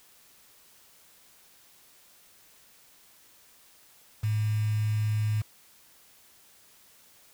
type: tone with quantisation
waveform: sine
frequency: 107.1 Hz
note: A2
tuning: 46 cents flat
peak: -24 dBFS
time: 4.23-5.42 s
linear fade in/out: 10 ms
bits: 7
effects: white hiss -58 dBFS RMS until 7.33 s